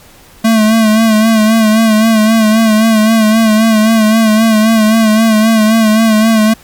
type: tone with vibrato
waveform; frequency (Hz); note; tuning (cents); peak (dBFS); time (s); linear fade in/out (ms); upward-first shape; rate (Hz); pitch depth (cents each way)
square; 220; A3; 0; -6; 0.44-6.54; 10; sine; 3.8; 50
effects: pink hiss -40 dBFS RMS until 6.63 s + MP3 96 kbps